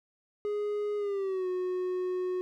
triangle tone with pitch glide, 415.3 to 365.7 Hz, G#4 to F#4, 0 to -20 cents, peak -27 dBFS, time 0.45-2.41 s, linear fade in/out 0 ms, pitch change -220 cents, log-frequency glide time 0.97-1.48 s, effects none

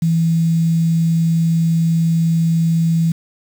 sine tone with quantisation, 164.81 Hz, E3, in tune, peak -12 dBFS, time 0.02-3.12 s, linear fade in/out 5 ms, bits 6, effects none

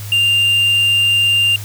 triangle tone, 2794 Hz, F7, in tune, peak -9 dBFS, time 0.12-1.56 s, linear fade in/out 2 ms, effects added 103 Hz sine -26 dBFS peak until 1.64 s + white hiss -34 dBFS RMS until 1.64 s

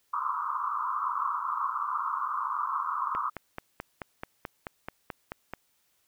pink band-pass noise, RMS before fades -31 dBFS, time 0.13-3.3 s, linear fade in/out 10 ms, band 990 to 1300 Hz, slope 96 dB/octave
click train, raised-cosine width 0.5 ms, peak -20 dBFS, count 12, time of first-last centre 3.15-5.536 s, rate 4.61 Hz
effects white hiss -71 dBFS RMS until 6.07 s

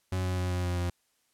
40% pulse tone with pitch steps, 92.5 / 91.6 / 90.7 / 89.81 / 88.94 / 88.07 Hz, F#2 / F#2 / F#2 / F2 / F2 / F2, 0 / -17 / -34 / +49 / +32 / +15 cents, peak -27 dBFS, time 0.12-0.9 s, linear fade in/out 5 ms, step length 130 ms, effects white hiss -72 dBFS RMS until 1.33 s + low-pass 12000 Hz 12 dB/octave

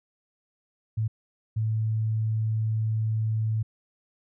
sine tone bursts at uneven times, 110 Hz, A2, in tune, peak -23 dBFS, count 2, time 0.97-1.08 / 1.56-3.63 s, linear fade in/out 10 ms, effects none

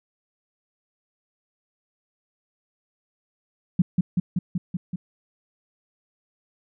sine tone with echo, 178.6 Hz, F3, 39 cents sharp, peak -13 dBFS, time 3.79-3.82 s, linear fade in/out 5 ms, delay 190 ms, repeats 6, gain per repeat -2 dB, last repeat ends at 4.96 s, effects none

